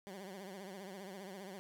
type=tone with vibrato; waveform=15% pulse; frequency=192.6 Hz; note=G3; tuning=30 cents flat; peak=-40 dBFS; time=0.07-1.59 s; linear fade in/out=0 ms; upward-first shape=triangle; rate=15 Hz; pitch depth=130 cents each way; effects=none